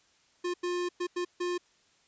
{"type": "tone bursts at uneven times", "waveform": "square", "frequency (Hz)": 354.5, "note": "F4", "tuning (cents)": 26, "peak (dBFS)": -30, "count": 5, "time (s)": [[0.44, 0.54], [0.63, 0.89], [1, 1.07], [1.16, 1.25], [1.4, 1.58]], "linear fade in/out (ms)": 10, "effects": ["white hiss -66 dBFS RMS until 2.07 s", "resampled to 16000 Hz"]}